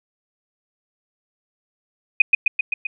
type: tone with echo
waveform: sine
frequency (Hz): 2490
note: D#7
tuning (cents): +1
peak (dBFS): -6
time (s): 2.2-2.22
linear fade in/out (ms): 5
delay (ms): 130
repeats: 5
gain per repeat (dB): -3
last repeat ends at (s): 2.87
effects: none